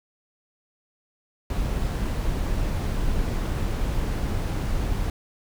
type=noise; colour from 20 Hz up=brown; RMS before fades=-25 dBFS; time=1.5-5.1 s; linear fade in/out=2 ms; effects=none